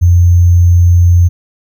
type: tone with sample-and-hold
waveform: sine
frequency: 87.31 Hz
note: F2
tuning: in tune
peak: -3 dBFS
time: 0.01-1.29 s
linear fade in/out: 20 ms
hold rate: 6300 Hz
effects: none